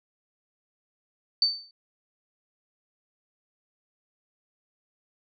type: tone with exponential decay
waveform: sine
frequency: 4556 Hz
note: C#8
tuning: 47 cents sharp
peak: -16 dBFS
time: 1.42-1.71 s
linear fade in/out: 2 ms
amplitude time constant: 62 ms
effects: none